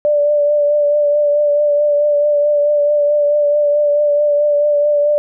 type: tone with vibrato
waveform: sine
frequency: 587 Hz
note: D5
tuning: 1 cent flat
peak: -10 dBFS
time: 0.05-5.18 s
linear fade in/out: 0 ms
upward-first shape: triangle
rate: 4.6 Hz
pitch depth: 27 cents each way
effects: none